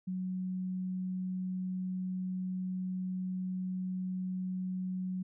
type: tone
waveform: sine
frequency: 184.9 Hz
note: F#3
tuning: 1 cent flat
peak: -33 dBFS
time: 0.07-5.23 s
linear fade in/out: 10 ms
effects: none